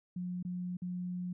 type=tone with dropouts; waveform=sine; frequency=179.4 Hz; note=F3; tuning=47 cents sharp; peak=-35 dBFS; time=0.16-1.33 s; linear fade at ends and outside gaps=5 ms; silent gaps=0.428-0.449 / 0.77-0.819 s; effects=none